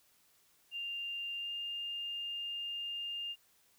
sine tone with pitch glide, 2794 to 2810 Hz, F7 to F7, 0 to +10 cents, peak -37 dBFS, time 0.71-3.36 s, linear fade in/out 50 ms, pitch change +10 cents, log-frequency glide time 1.38-1.5 s, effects white hiss -69 dBFS RMS until 3.78 s

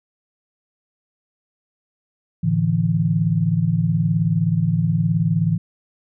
sine chord, A suspended fourth, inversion none, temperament equal with one note detuned, 110 / 146.83 / 165.86 Hz, A2 / D3 / E3, 0 / 0 / +11 cents, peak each -22 / -22 / -18 dBFS, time 2.43-5.58 s, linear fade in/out 10 ms, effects none

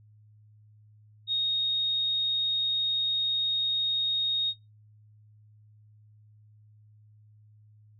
sine tone, 3729 Hz, A#7, in tune, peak -24 dBFS, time 1.27-4.54 s, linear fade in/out 50 ms, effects noise-tail reverb RT60 0.2 s tail -21 dB re dry + added 106 Hz sine -54 dBFS peak until 7.99 s

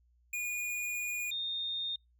square / sine tone pair in turn, 2444 / 3662 Hz, D#7 / A#7, -32 / -32 cents, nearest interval perfect fifth, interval 700 cents, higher second, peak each -34 / -33 dBFS, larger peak second, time 0.33-1.31 / 1.31-1.96 s, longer first, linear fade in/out 5 ms, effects noise-tail reverb RT60 0.2 s tail -26 dB re dry + added 60 Hz sine -65 dBFS peak until 2.19 s

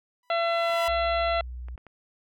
sawtooth tone with exponential growth, 987.8 Hz, B5, in tune, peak -26 dBFS, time 0.23-0.88 s, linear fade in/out 2 ms, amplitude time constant 140 ms
harmonic tone, 675 Hz, E5, 41 cents sharp, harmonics 1 / 2 / 3 / 4 / 5 / 6, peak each -24 / -30 / -34 / -36 / -38 / -40 dBFS, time 0.3-1.41 s, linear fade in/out 2 ms
clicks, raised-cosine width 0.5 ms, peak -33 dBFS, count 8, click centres 0.698 / 0.736 / 1.055 / 1.21 / 1.281 / 1.685 / 1.778 / 1.867 s
sine tone with pitch glide, 61.74 to 61.31 Hz, B1 to B1, 0 to -12 cents, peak -34 dBFS, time 0.88-1.76 s, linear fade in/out 5 ms, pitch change -12 cents, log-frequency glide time 1.45-1.61 s
effects none

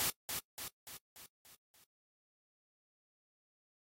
white noise with echo, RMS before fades -34 dBFS, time 0-0.1 s, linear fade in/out 0 ms, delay 290 ms, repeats 6, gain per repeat -5 dB, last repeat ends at 1.84 s, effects noise-tail reverb RT60 0.1 s tail -22 dB re dry + AAC 48 kbps

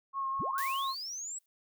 sine tone with vibrato, 1082 Hz, C#6, 42 cents flat, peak -31 dBFS, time 0.13-0.95 s, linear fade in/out 50 ms, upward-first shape sine, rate 4.8 Hz, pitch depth 19 cents each way
sine linear sweep, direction up, 38.89 to 7900 Hz, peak -37 dBFS, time 0.39-1.39 s, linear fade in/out 10 ms
blue noise with exponential decay, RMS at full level -38 dBFS, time 0.58-1.46 s, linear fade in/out 1 ms, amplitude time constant 190 ms
effects none

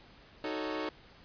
sawtooth chord, D# half-diminished seventh, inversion none, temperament equal, 311.1 / 370 / 440 / 554.4 Hz, D#4 / F#4 / A4 / C#5, 0 / 0 / 0 / 0 cents, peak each -33 / -38 / -36 / -37 dBFS, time 0.44-0.89 s, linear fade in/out 2 ms, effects pink hiss -57 dBFS RMS until 1.24 s + resampled to 11025 Hz

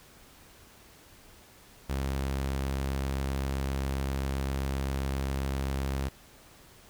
sawtooth tone, 67.6 Hz, C#2, 43 cents flat, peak -25 dBFS, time 1.89-6.09 s, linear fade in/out 10 ms, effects pink hiss -55 dBFS RMS until 6.89 s

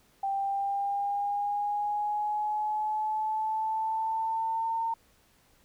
sine linear sweep, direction up, 784 to 912 Hz, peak -27 dBFS, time 0.23-4.94 s, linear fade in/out 5 ms, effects pink hiss -64 dBFS RMS until 5.64 s

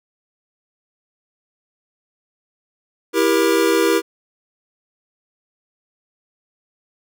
square chord, E diminished, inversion none, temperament just, 329.6 / 395.6 / 474.7 Hz, E4 / G4 / Bb4, 0 / +16 / +31 cents, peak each -19 dBFS, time 3.13-4.02 s, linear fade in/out 50 ms, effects none

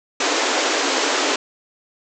pink band-pass noise, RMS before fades -20 dBFS, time 0.2-1.36 s, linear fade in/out 5 ms, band 270 to 7500 Hz, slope 96 dB/octave, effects none

